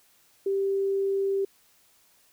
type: tone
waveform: sine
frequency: 392 Hz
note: G4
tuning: in tune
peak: -23 dBFS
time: 0.46-1.45 s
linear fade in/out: 5 ms
effects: white hiss -62 dBFS RMS until 2.32 s